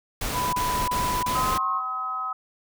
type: noise bursts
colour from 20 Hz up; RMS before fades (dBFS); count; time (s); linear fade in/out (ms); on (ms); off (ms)
pink; -29; 4; 0.21-1.58; 5; 320; 30
type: tone with pitch glide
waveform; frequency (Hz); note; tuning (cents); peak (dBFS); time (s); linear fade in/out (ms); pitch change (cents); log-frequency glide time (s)
sine; 993 to 1076.6; B5 to C6; +9 to +49; -24; 0.32-1.82; 50; +140; 1.28-1.66
type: harmonic tone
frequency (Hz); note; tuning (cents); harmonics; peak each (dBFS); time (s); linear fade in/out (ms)
254.6; C4; -47; 3 / 4 / 5; -37 / -37 / -27; 1.35-2.33; 5
effects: none

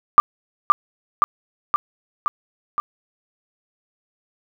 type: tone with echo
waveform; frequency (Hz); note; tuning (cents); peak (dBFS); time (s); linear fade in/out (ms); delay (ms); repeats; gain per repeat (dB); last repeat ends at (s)
sine; 1185; D6; +15; -4; 0.18-0.2; 0; 520; 5; -3; 2.8
effects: none

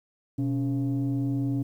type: tone pair together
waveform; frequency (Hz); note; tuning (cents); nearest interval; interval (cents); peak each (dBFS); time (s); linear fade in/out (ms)
sine; 124.8 / 279.3; B2 / C#4; +19 / +13; octave + major second; 1394; -25; 0.38-1.63; 10
effects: tanh soft clip ceiling -21 dBFS + 10-bit

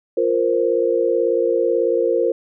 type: chord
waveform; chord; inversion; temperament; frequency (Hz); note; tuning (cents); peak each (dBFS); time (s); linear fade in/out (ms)
sine; F suspended fourth; none; just; 349.2 / 465.6 / 523.8; F4 / Bb4 / C5; 0 / -2 / +2; -21 / -18 / -20; 0.17-2.32; 5
effects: none

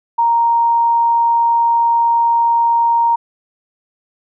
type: tone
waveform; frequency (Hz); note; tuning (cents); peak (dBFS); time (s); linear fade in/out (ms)
sine; 932.3; A#5; 0; -10; 0.18-3.16; 10
effects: none

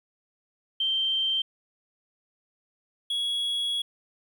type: tone pair in turn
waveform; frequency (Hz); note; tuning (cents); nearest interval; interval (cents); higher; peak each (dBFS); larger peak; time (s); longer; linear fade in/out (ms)
sine / triangle; 3136 / 3340; G7 / G#7; 0 / +9; minor second; 109; second; -23 / -24; first; 0.8-1.42 / 3.1-3.82; second; 5
effects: 10-bit

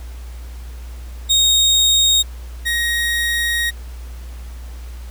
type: tone pair in turn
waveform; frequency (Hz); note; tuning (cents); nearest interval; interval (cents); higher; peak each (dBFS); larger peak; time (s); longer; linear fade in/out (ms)
30% pulse; 3729 / 1881.3; A#7 / A#6; 0 / +15; octave; 1185; first; -9 / -14; first; 1.29-2.23 / 2.65-3.71; second; 20
effects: added 60 Hz sine -29 dBFS peak until 5.1 s + pink hiss -45 dBFS RMS until 5.1 s

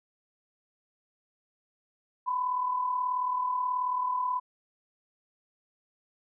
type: tone pair together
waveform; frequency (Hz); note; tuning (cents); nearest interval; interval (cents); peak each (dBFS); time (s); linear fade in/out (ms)
sine; 999 / 1037.5; B5 / C6; +20 / -15; minor second; 65; -27 / -36; 2.26-4.4; 20
effects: none

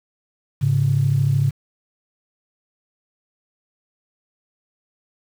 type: tone pair together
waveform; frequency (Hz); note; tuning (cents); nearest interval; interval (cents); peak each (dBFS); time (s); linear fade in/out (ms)
sine; 106.38 / 139.6; G#2 / C#3; +42 / +13; perfect fourth; 471; -19 / -16; 0.61-1.51; 20
effects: tanh soft clip ceiling -7 dBFS + 7-bit

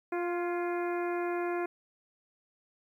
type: harmonic tone with a mistuned harmonic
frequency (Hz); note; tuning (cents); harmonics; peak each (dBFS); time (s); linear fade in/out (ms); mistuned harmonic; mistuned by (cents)
350; F4; +4; 1 / 2 / 3 / 4 / 5 / 6 / 7; -31 / -37 / -41 / -43 / -45 / -47 / -48; 0.12-1.66; 5; 5; -40
effects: 11-bit

